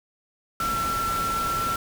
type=tone in noise; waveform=sine; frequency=1348 Hz; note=E6; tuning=38 cents sharp; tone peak=-24 dBFS; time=0.6-1.76 s; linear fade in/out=2 ms; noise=pink; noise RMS=-32 dBFS; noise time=0.6-1.76 s; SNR=+5 dB; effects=none